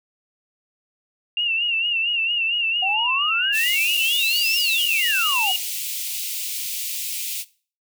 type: tone with vibrato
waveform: sine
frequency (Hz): 2765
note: F7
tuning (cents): -18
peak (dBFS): -19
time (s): 1.37-5.56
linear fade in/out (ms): 2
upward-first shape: sine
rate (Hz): 4.4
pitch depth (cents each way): 78
type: exponential two-way sweep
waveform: sine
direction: up then down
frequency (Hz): 733 to 5530 to 733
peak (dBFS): -24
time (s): 2.82-5.52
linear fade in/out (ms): 10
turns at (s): 4.55
type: high-pass noise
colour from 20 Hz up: white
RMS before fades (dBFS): -28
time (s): 3.52-7.45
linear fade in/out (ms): 50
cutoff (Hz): 2300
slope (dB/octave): 48
effects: noise-tail reverb RT60 0.4 s tail -19 dB re dry